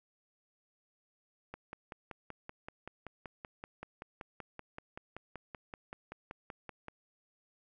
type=click train; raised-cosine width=0.5 ms; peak=-28 dBFS; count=29; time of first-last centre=1.54-6.884 s; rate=5.24 Hz; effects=none